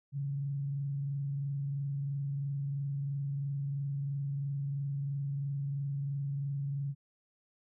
sine tone with frequency modulation, 140 Hz, C#3, 18 cents sharp, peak -32 dBFS, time 0.12-6.95 s, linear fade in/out 50 ms, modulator 23 Hz, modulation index 0.21, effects none

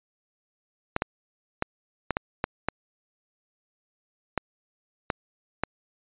clicks, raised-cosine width 0.5 ms, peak -9 dBFS, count 10, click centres 0.964 / 1.021 / 1.624 / 2.107 / 2.169 / 2.441 / 2.686 / 4.377 / 5.102 / 5.636 s, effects resampled to 8000 Hz

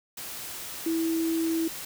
sine tone in noise, 327.3 Hz, E4, 12 cents flat, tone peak -24 dBFS, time 0.86-1.68 s, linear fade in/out 5 ms, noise white, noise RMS -38 dBFS, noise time 0.17-1.85 s, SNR +11 dB, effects none

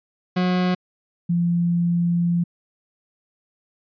40% pulse / sine tone pair in turn, 181.5 / 172.32 Hz, F#3 / F3, -33 / -23 cents, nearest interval minor second, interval 90 cents, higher first, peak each -17 dBFS, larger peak neither, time 0.36-0.75 / 1.29-2.44 s, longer second, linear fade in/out 10 ms, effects resampled to 11025 Hz

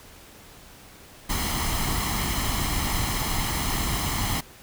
pink noise with comb filter, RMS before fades -26 dBFS, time 1.29-4.41 s, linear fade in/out 10 ms, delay 0.97 ms, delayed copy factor +0.6, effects pink hiss -48 dBFS RMS until 4.62 s

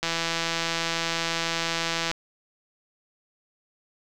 click train, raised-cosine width 0.2 ms, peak -9 dBFS, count 347, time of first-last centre 0.03-2.114 s, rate 166 Hz, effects none

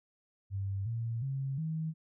sine tone with pitch steps, 98 / 115.2 / 135.43 / 159.2 Hz, G2 / A#2 / C#3 / D#3, 0 / -20 / -40 / +40 cents, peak -32 dBFS, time 0.5-1.94 s, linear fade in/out 50 ms, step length 360 ms, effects none

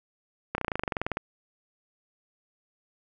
slowing click train, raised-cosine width 0.5 ms, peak -13 dBFS, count 16, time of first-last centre 0.55-1.171 s, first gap 31 ms, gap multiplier 1.04, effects none

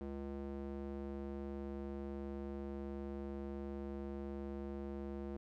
square tone with band-pass filter, 69.3 Hz, C#2, in tune, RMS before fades -44 dBFS, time 0.01-5.37 s, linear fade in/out 0 ms, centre 330 Hz, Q 1.2, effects none

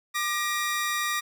sawtooth tone pair together, 1195 / 1896.9 Hz, D6 / A#6, +30 / +30 cents, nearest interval minor sixth, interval 800 cents, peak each -25 dBFS, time 0.14-1.21 s, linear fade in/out 20 ms, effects none

